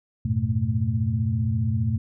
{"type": "tone cluster", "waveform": "sine", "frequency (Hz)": [90.1, 105.9, 121.3, 220.3], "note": ["F#2", "G#2", "B2", "A3"], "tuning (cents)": [-45, 34, -31, 2], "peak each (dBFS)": [-28, -25, -25, -29], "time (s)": [0.25, 1.98], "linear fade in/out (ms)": 5, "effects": []}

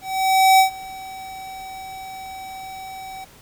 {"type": "tone with ADSR envelope", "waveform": "square", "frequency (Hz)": 763, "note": "G5", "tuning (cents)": -47, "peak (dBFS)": -10, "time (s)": [0.01, 3.25], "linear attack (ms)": 580, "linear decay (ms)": 110, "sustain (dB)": -23, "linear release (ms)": 14, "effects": ["pink hiss -48 dBFS RMS until 3.41 s"]}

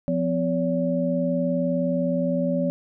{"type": "tone cluster", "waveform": "sine", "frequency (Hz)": [175.1, 254.5, 569], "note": ["F3", "C4", "C#5"], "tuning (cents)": [5, -48, 45], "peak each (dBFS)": -25, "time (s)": [0.08, 2.7], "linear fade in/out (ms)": 0, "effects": []}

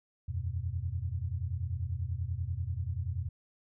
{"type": "chord", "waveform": "sine", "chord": "E suspended second", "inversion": "none", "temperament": "just", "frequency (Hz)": [82.41, 92.71, 123.61], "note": ["E2", "F#2", "B2"], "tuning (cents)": [0, 4, 2], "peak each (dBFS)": [-36, -35, -38], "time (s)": [0.28, 3.29], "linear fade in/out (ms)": 10, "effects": []}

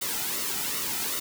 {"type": "noise with flanger", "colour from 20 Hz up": "white", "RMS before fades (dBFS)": -30, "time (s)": [0.01, 1.2], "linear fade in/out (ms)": 10, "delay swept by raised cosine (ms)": [1.2, 1.84], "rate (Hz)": 2.6, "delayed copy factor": -0.65, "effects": []}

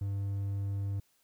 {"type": "tone", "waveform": "triangle", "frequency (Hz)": 99.3, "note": "G2", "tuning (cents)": 23, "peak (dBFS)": -29, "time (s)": [0.01, 1], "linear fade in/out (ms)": 5, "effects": ["white hiss -71 dBFS RMS until 1.23 s"]}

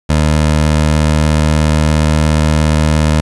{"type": "tone with pitch glide", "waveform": "20% pulse", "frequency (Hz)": [76.6, 77.13], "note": ["D#2", "D#2"], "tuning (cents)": [-27, -15], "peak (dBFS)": -4, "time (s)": [0.09, 3.21], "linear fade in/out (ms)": 10, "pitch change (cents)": 12, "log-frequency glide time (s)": [0.65, 2.18], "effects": ["resampled to 24000 Hz", "7-bit"]}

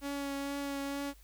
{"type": "tone with vibrato", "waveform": "sawtooth", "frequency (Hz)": 280.1, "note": "C#4", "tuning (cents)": 18, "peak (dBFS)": -31, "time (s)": [0.01, 1.14], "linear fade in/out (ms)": 50, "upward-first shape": "triangle", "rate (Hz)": 2.2, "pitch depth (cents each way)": 17, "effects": ["added 50 Hz sine -55 dBFS peak until 1.23 s", "white hiss -64 dBFS RMS until 1.23 s"]}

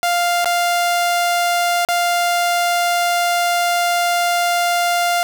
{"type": "tone with dropouts", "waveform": "sawtooth", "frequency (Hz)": 698.5, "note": "F5", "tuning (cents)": 0, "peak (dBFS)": -11, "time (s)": [0.03, 5.23], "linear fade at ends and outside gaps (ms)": 0, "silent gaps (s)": [[0.445, 0.457], [1.85, 1.887]], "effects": []}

